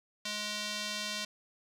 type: tone with band-pass filter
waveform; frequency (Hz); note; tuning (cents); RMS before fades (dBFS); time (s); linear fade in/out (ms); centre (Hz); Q
square; 209.8; G#3; +18; -37; 0.25-1.25; 5; 4300; 1.3
effects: none